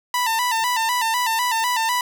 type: tone with vibrato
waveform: sawtooth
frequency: 942 Hz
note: A#5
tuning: 18 cents sharp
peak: -15 dBFS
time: 0.14-2.01 s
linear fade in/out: 2 ms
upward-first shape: square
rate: 4 Hz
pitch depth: 81 cents each way
effects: none